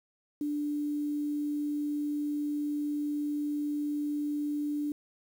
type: tone with quantisation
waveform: sine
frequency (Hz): 294.4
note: D4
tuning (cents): +4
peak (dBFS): -29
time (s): 0.41-4.92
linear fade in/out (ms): 2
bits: 9
effects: none

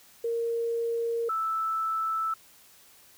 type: tone pair in turn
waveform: sine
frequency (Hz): 464.3 / 1316.9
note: A#4 / E6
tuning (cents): -7 / -2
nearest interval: octave + tritone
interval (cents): 1805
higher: second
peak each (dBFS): -26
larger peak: neither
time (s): 0.24-1.29 / 1.29-2.34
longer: neither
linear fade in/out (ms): 5
effects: white hiss -56 dBFS RMS until 3.17 s

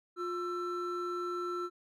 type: tone pair together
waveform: triangle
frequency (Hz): 354.3 / 1336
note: F4 / E6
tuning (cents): +25 / +23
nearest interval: octave + major seventh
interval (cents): 2298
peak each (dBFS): -34 / -35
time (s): 0.16-1.7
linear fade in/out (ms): 50
effects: none

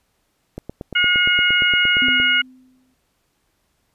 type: click train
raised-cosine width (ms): 2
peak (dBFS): -16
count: 15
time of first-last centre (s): 0.58-2.2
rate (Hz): 8.64
type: harmonic tone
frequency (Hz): 720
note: F#5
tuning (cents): -47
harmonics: 2 / 3 / 4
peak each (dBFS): -18 / -18 / -18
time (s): 0.95-2.42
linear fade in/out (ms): 10
type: tone with exponential decay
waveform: sine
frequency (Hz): 256.5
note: C4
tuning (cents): -34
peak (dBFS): -22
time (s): 2.02-2.94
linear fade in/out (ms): 0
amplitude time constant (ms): 200
effects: pink hiss -67 dBFS RMS until 3.94 s + resampled to 32000 Hz

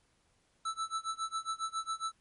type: tone with tremolo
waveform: square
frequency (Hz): 1318.5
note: E6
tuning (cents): 0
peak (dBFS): -32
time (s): 0.65-2.12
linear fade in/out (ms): 5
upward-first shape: sine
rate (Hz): 7.3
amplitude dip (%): 95
effects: pink hiss -72 dBFS RMS until 2.2 s + MP3 48 kbps

